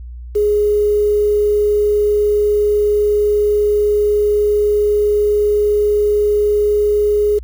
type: tone with quantisation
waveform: sine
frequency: 416.3 Hz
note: G#4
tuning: 4 cents sharp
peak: -11 dBFS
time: 0.35-7.39 s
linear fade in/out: 10 ms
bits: 6
effects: added 60 Hz sine -28 dBFS peak until 7.43 s